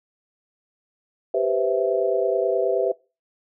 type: chord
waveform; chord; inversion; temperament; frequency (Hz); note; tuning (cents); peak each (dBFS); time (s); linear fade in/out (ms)
sine; C major seventh; second; equal; 392 / 493.9 / 523.3 / 659.3; G4 / B4 / C5 / E5; 0 / 0 / 0 / 0; -24 / -24 / -26 / -23; 1.34-2.92; 5
effects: noise-tail reverb RT60 0.3 s tail -23 dB re dry